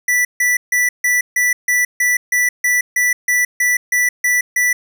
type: tone bursts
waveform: square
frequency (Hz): 1969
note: B6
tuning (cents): -6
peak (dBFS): -13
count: 15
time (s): 0.08-4.73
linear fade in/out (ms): 5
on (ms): 170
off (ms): 150
effects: none